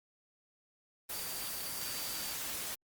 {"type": "tone in noise", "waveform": "sine", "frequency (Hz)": 4657, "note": "D8", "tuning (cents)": -15, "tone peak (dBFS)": -45, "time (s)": [1.13, 2.33], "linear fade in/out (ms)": 10, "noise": "white", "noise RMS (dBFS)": -39, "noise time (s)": [1.09, 2.75], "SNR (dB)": -9, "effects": ["Opus 24 kbps"]}